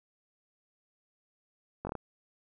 slowing click train, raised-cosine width 1 ms, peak -22 dBFS, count 5, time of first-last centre 1.85-1.953 s, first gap 20 ms, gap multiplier 1.17, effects none

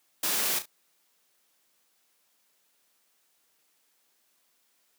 white noise with echo, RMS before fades -28 dBFS, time 0.23-0.59 s, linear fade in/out 5 ms, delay 34 ms, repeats 2, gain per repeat -10 dB, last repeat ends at 0.658 s, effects white hiss -70 dBFS RMS until 4.98 s + high-pass 200 Hz 12 dB/octave

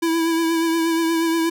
square tone with vibrato, 329.6 Hz, E4, in tune, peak -18 dBFS, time 0.02-1.5 s, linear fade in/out 10 ms, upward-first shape triangle, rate 8.4 Hz, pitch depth 33 cents each way, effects none

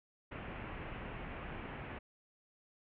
pink low-pass noise, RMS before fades -45 dBFS, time 0.31-1.99 s, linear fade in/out 10 ms, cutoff 2800 Hz, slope 48 dB/octave, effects none

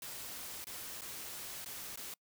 white noise with dropouts, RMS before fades -45 dBFS, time 0.02-2.14 s, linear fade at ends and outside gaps 2 ms, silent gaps 0.643-0.669 / 1.01-1.017 / 1.646-1.659 / 1.959-1.973 s, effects noise-tail reverb RT60 0.1 s tail -26 dB re dry

